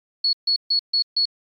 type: tone bursts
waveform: sine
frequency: 4377 Hz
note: C#8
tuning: 23 cents flat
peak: -16 dBFS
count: 5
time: 0.24-1.255 s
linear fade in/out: 5 ms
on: 91 ms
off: 140 ms
effects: MP3 96 kbps